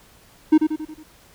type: tone with echo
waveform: triangle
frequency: 310.4 Hz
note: D#4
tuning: 4 cents flat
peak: -7 dBFS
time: 0.52-0.58 s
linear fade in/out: 10 ms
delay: 91 ms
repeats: 5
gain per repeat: -6 dB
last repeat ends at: 1.035 s
effects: pink hiss -52 dBFS RMS until 1.34 s